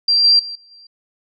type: tone with level steps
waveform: sine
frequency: 4727 Hz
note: D8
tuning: 10 cents sharp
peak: -11 / -8 / -26 / -45 / -41 dBFS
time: 0.08-0.87 s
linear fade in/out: 5 ms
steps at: 0.24 / 0.39 / 0.55 / 0.71 s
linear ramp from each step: 5 ms
effects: none

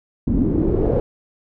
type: noise with low-pass filter sweep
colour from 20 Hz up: pink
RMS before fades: -18 dBFS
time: 0.27-1 s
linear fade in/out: 0 ms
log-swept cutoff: 240 to 500 Hz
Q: 3.8
effects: none

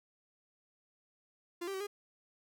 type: tone with pitch steps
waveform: 45% pulse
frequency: 346.5 / 391.8 / 381.6 / 408.6 Hz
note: F4 / G4 / G4 / G#4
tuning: -14 / -1 / -47 / -28 cents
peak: -37 dBFS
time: 1.61-1.87 s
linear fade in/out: 10 ms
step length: 65 ms
effects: none

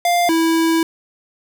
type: tone pair in turn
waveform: square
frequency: 699 / 327.6 Hz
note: F5 / E4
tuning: +1 / -11 cents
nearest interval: octave + minor second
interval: 1312 cents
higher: first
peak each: -14 dBFS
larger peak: neither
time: 0.05-0.29 / 0.29-0.83 s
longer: second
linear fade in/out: 2 ms
effects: none

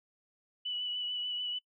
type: tone with vibrato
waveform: sine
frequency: 2960 Hz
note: F#7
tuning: in tune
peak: -33 dBFS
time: 0.65-1.59 s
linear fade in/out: 10 ms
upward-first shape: sine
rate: 6.8 Hz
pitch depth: 20 cents each way
effects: noise-tail reverb RT60 0.1 s tail -24 dB re dry

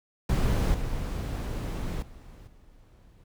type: noise with level steps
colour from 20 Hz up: brown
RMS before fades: -24 / -31 / -47 / -55 dBFS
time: 0.29-3.24 s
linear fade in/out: 5 ms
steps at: 0.74 / 2.02 / 2.47 s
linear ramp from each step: 5 ms
effects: none

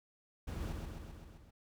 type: noise with echo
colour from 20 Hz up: brown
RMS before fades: -41 dBFS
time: 0.47-0.73 s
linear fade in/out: 10 ms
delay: 130 ms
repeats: 6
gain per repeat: -3 dB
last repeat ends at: 1.51 s
effects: none

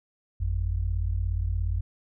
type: tone pair together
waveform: sine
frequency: 50.76 / 87.8 Hz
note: G#1 / F2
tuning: -39 / +10 cents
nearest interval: major sixth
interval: 949 cents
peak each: -27 dBFS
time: 0.4-1.81 s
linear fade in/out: 10 ms
effects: none

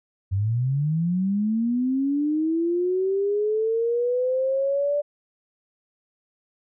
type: linear sweep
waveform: sine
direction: up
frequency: 92.5 to 587.3 Hz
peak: -20 dBFS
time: 0.31-5.02 s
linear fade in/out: 20 ms
effects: none

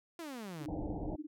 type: exponential sweep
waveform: sawtooth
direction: down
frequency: 349.2 to 134.3 Hz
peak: -38 dBFS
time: 0.19-0.66 s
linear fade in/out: 2 ms
type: tone with tremolo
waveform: sine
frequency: 303.5 Hz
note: D#4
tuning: 43 cents flat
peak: -36 dBFS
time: 0.6-1.27 s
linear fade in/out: 20 ms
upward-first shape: sine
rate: 17 Hz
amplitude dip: 100%
type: low-pass noise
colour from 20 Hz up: pink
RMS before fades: -40 dBFS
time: 0.68-1.16 s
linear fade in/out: 5 ms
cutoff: 870 Hz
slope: 96 dB/octave
effects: none

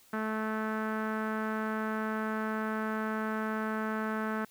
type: tone with low-pass filter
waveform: sawtooth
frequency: 217.9 Hz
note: A3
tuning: 17 cents flat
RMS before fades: -33 dBFS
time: 0.13-4.45 s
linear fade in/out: 5 ms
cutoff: 1500 Hz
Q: 3.3
effects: white hiss -61 dBFS RMS until 4.5 s

